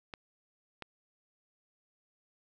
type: clicks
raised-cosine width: 0.3 ms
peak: -25 dBFS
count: 2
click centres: 0.138 / 0.823 s
effects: none